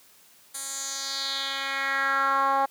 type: tone with band-pass filter sweep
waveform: 10% pulse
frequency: 272.9 Hz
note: C#4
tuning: 27 cents flat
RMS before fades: -27 dBFS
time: 0.54-2.66 s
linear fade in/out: 10 ms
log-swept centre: 9400 to 840 Hz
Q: 2.9
effects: white hiss -56 dBFS RMS until 2.7 s + high-pass 100 Hz 12 dB/octave